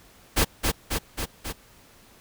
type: noise with echo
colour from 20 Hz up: pink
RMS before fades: -20 dBFS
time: 0.36-0.45 s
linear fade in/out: 20 ms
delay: 270 ms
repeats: 4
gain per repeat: -3 dB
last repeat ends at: 1.53 s
effects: pink hiss -54 dBFS RMS until 2.2 s